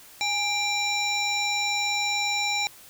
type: harmonic tone with a mistuned harmonic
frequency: 787 Hz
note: G5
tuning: 7 cents sharp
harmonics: 1 / 3 / 5 / 7 / 9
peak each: -30 / -27 / -29 / -34 / -34 dBFS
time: 0.21-2.67 s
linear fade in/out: 0 ms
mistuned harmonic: 1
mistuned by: +82 cents
effects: white hiss -49 dBFS RMS until 2.89 s